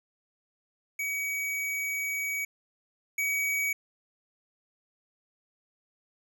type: tone pair in turn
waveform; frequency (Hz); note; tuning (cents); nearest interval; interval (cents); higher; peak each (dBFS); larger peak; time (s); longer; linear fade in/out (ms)
square; 2265 / 2265; C#7 / C#7; +37 / +37; unison; 0; neither; -30 / -27; second; 0.99-2.45 / 3.18-3.73; first; 5
effects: none